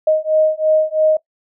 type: beating tone pair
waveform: sine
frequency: 622.3 / 625.3 Hz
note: D#5 / D#5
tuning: 0 / +8 cents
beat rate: 3 Hz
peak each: -15 dBFS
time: 0.07-1.17 s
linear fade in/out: 5 ms
effects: noise-tail reverb RT60 0.1 s tail -20 dB re dry